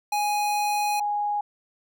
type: tone pair in turn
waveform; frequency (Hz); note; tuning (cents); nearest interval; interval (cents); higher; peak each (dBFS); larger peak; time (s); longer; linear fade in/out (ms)
square / sine; 830.6 / 826.8; G#5 / G#5; 0 / -8; unison; 8; first; -23; neither; 0.12-1 / 1-1.41; first; 5
effects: none